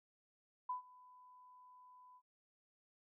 sine tone with ADSR envelope, 1000 Hz, B5, 21 cents sharp, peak -36 dBFS, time 0.69-2.22 s, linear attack 7 ms, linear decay 120 ms, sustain -23 dB, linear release 58 ms, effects none

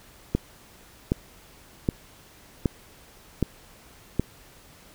click train, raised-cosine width 3 ms, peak -8 dBFS, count 6, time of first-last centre 0.35-4.196 s, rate 1.3 Hz, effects pink hiss -52 dBFS RMS until 4.94 s

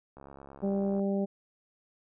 click train, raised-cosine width 1 ms, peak -34 dBFS, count 58, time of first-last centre 0.17-0.995 s, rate 69.1 Hz
harmonic tone, 197.5 Hz, G3, 13 cents sharp, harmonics 1 / 2 / 3 / 4, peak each -28 / -33 / -35 / -44 dBFS, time 0.62-1.26 s, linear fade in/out 20 ms
effects none

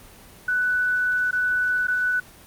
sine tone with dropouts, 1489 Hz, F#6, 11 cents sharp, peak -19 dBFS, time 0.48-2.2 s, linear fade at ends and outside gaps 5 ms, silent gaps 1.31-1.328 / 1.871-1.881 s, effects pink hiss -47 dBFS RMS until 2.46 s + Opus 24 kbps

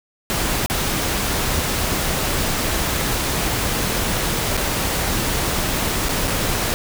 pink noise with dropouts, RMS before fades -21 dBFS, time 0.3-6.74 s, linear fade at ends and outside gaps 0 ms, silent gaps 0.661-0.699 / 4.569-4.575 / 6.086-6.092 / 6.274-6.278 s, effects none

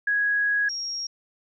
sine tone pair in turn, 1661.2 / 5588 Hz, G#6 / F8, 0 / 0 cents, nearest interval octave + major sixth, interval 2100 cents, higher second, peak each -20 / -28 dBFS, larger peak first, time 0.07-0.69 / 0.69-1.07 s, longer first, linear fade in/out 5 ms, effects none

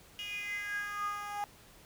10% pulse tone with high-pass filter sweep, 410.9 Hz, G#4, 18 cents flat, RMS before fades -38 dBFS, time 0.19-1.44 s, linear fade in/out 0 ms, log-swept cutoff 2900 to 830 Hz, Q 9, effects pink hiss -58 dBFS RMS until 1.85 s

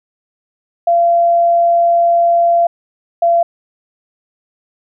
sine tone pair in turn, 685 / 682.1 Hz, F5 / F5, -34 / -41 cents, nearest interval unison, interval 7 cents, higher first, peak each -8 dBFS, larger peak neither, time 0.87-2.67 / 3.22-3.43 s, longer first, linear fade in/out 5 ms, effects none

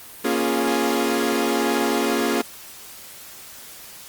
sawtooth chord, Bb minor seventh, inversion none, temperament equal with one note detuned, 235.2 / 277.2 / 349.2 / 415.3 Hz, Bb3 / Db4 / F4 / Ab4, +16 / 0 / 0 / 0 cents, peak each -21 dBFS, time 0.24-2.42 s, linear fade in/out 10 ms, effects white hiss -41 dBFS RMS until 4.08 s + Opus 32 kbps

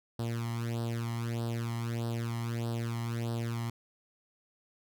sawtooth tone with flanger, 116.54 Hz, A#2, in tune, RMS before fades -34 dBFS, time 0.19-3.7 s, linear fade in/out 5 ms, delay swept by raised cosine 0.22 to 0.99 ms, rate 1.6 Hz, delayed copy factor +0.8, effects none

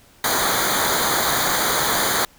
pink noise with comb filter, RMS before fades -20 dBFS, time 0.24-2.25 s, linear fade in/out 2 ms, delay 0.37 ms, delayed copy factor -0.9, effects pink hiss -52 dBFS RMS until 2.38 s

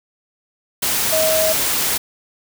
sine tone in noise, 634 Hz, D#5, 32 cents sharp, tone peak -16 dBFS, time 1.12-1.53 s, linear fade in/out 10 ms, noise white, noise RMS -19 dBFS, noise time 0.82-1.98 s, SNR 0 dB, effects none

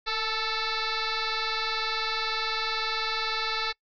sine tone with frequency modulation, 1333 Hz, E6, 19 cents sharp, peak -26 dBFS, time 0.06-3.73 s, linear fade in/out 20 ms, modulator 441 Hz, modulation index 7.5, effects noise-tail reverb RT60 0.1 s tail -24 dB re dry

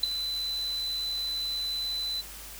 sine tone with ADSR envelope, 4012 Hz, B7, 26 cents sharp, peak -17 dBFS, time 0.03-2.22 s, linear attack 6 ms, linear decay 8 ms, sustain -12 dB, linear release 22 ms, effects added 50 Hz sine -48 dBFS peak until 2.59 s + white hiss -44 dBFS RMS until 2.59 s

